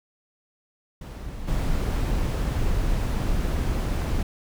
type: noise with level steps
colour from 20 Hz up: brown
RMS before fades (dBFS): -34 / -24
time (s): 1.01-4.23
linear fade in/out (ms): 5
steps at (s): 1.47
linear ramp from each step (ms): 20
effects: none